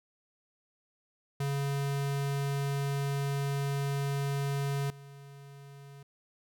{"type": "tone with level steps", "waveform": "square", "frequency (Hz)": 140, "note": "C#3", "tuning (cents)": 18, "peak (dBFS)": [-30, -48], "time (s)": [1.4, 6.03], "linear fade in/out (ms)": 5, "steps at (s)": 4.9, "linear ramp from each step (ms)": 2, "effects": []}